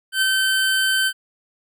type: tone with ADSR envelope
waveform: 25% pulse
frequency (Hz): 1542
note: G6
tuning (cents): -29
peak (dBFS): -11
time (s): 0.12-1.13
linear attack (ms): 98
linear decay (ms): 17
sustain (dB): -2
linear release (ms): 60
effects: none